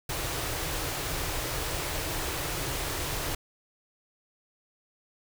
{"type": "band-stop noise", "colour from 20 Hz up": "pink", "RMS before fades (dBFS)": -32, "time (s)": [0.09, 3.35], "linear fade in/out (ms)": 5, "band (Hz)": [170, 270], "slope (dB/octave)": 96, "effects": []}